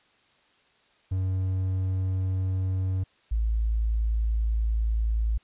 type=tone pair in turn; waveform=triangle / sine; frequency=93.8 / 55.17 Hz; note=F#2 / A1; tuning=+24 / +5 cents; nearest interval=major sixth; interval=919 cents; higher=first; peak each=-22 dBFS; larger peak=neither; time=1.11-3.04 / 3.31-5.38 s; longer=second; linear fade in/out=10 ms; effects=white hiss -63 dBFS RMS until 5.43 s + resampled to 8000 Hz